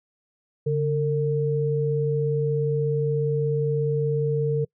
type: tone pair together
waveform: sine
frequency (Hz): 143.06 / 454.2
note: D3 / A#4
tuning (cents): -45 / -45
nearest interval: octave + minor sixth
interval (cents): 2000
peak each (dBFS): -23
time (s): 0.66-4.65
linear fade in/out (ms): 10
effects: noise-tail reverb RT60 0.1 s tail -26 dB re dry